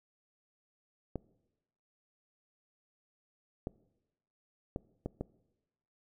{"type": "clicks", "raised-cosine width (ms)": 2, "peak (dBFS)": -22, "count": 5, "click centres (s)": [1.157, 3.671, 4.761, 5.06, 5.21], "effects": ["noise-tail reverb RT60 1.0 s tail -22 dB re dry"]}